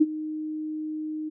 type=tone with ADSR envelope; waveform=sine; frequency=309.2 Hz; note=D#4; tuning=11 cents flat; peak=-12 dBFS; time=0-1.3 s; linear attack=16 ms; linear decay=34 ms; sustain=-17 dB; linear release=20 ms; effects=none